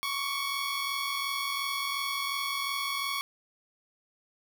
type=tone pair together; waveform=15% pulse; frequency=1103 / 1145.8 Hz; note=C#6 / D6; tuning=-9 / -43 cents; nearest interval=minor second; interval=66 cents; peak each=-25 / -29 dBFS; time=0.03-3.21 s; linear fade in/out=0 ms; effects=none